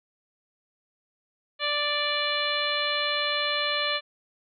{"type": "harmonic tone with a mistuned harmonic", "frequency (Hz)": 587.3, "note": "D5", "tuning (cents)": 0, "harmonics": [1, 2, 3, 4, 5, 6, 7], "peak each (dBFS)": [-32, -32, -32, -32, -32, -32, -32], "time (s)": [1.59, 4.01], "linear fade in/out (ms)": 50, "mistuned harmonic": 6, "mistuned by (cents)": -18, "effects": []}